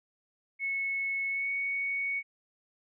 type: tone with pitch glide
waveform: sine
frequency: 2198 to 2227 Hz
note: C#7 to C#7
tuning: -15 to +7 cents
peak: -29 dBFS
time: 0.59-2.23 s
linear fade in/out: 50 ms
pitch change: +22 cents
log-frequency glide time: 1.29-1.5 s
effects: none